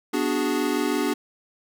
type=chord; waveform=square; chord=G# half-diminished seventh; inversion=first; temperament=equal; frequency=246.9 / 293.7 / 370 / 415.3 Hz; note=B3 / D4 / F#4 / G#4; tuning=0 / 0 / 0 / 0 cents; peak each=-29 / -26 / -29 / -30 dBFS; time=0.13-1.14 s; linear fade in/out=10 ms; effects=none